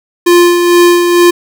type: tone with tremolo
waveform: square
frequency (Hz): 349.2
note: F4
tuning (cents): 0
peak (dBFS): -3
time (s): 0.26-1.31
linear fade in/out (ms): 10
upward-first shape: sine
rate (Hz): 2.2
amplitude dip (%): 45
effects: none